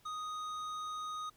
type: tone with hard clipping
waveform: sine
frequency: 1245 Hz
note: D#6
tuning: 1 cent sharp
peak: -40 dBFS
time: 0.05-1.3 s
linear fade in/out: 10 ms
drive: 10 dB
effects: pink hiss -67 dBFS RMS until 1.36 s